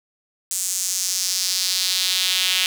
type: tone with high-pass filter sweep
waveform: sawtooth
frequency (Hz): 185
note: F#3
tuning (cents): 0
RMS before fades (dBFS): -22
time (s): 0.51-2.66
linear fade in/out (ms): 0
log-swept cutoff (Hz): 7600 to 3000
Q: 2.3
effects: none